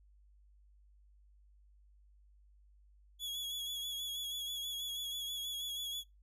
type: tone with vibrato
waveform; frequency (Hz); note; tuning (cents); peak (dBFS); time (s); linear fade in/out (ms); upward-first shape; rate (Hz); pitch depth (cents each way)
40% pulse; 3366; G#7; +23; -37; 3.19-6.04; 50; sine; 6.2; 37
effects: noise-tail reverb RT60 0.2 s tail -24 dB re dry + added 50 Hz sine -61 dBFS peak until 6.22 s